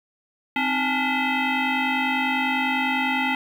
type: tone with frequency modulation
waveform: sine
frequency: 880 Hz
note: A5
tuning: in tune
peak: -20 dBFS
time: 0.56-3.35 s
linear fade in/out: 2 ms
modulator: 570 Hz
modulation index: 3.5
effects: 8-bit